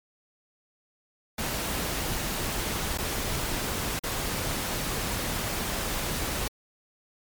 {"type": "noise with dropouts", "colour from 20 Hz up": "pink", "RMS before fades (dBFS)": -30, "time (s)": [1.38, 6.48], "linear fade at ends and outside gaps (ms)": 5, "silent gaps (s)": [[2.976, 2.984], [3.993, 4.035]], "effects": ["MP3 96 kbps"]}